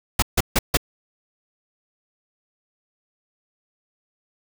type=noise bursts; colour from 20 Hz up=pink; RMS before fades=-17 dBFS; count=4; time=0.19-0.772 s; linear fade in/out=5 ms; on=33 ms; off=150 ms; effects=none